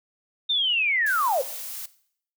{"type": "linear sweep", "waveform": "sine", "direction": "down", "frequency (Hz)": [3676, 484.3], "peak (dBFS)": -20, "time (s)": [0.49, 1.42], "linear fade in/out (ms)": 10}
{"type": "noise", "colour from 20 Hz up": "blue", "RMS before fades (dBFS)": -35, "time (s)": [1.06, 1.86], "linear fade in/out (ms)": 5}
{"effects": ["noise-tail reverb RT60 0.6 s tail -17 dB re dry"]}